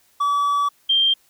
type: tone pair in turn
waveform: triangle / sine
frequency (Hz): 1146 / 3173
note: D6 / G7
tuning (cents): -43 / +20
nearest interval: octave + tritone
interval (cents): 1763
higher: second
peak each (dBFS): -15 / -14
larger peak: second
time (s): 0.2-0.69 / 0.89-1.14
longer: first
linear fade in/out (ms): 10
effects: white hiss -59 dBFS RMS until 1.29 s